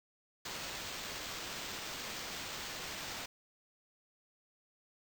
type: noise with sample-and-hold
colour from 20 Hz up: white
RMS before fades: -43 dBFS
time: 0.45-3.26 s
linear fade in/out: 5 ms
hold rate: 11025 Hz
effects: none